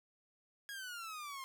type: exponential sweep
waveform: sawtooth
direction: down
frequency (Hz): 1661.2 to 1051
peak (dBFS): -40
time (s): 0.69-1.44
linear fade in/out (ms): 0
effects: none